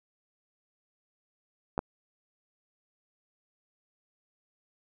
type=clicks; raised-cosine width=1 ms; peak=-16 dBFS; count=2; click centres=1.779 / 1.791 s; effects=none